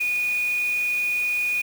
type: tone in noise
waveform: sine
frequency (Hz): 2462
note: D#7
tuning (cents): -19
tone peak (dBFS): -21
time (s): 0-1.62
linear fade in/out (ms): 10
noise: white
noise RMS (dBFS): -39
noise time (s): 0-1.62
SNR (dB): +15
effects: none